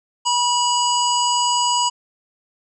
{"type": "harmonic tone", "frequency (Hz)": 973, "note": "B5", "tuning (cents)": -26, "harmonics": [1, 3, 5, 7, 8], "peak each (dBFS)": [-18, -23, -25, -26, -27], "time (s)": [0.25, 1.9], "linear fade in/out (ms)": 20, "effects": []}